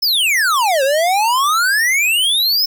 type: exponential two-way sweep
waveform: square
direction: down then up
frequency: 5340 to 522 to 5340 Hz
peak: -13 dBFS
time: 0.02-2.66 s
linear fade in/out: 10 ms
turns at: 0.83 s
effects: none